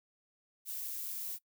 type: noise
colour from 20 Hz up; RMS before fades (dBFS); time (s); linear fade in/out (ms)
violet; -40; 0.65-1.39; 50
effects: noise-tail reverb RT60 0.1 s tail -22 dB re dry